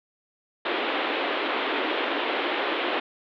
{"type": "band-pass noise", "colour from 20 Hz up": "pink", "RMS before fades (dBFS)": -27, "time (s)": [0.65, 3], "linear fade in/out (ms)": 5, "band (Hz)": [280, 3600], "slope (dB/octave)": 48, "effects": []}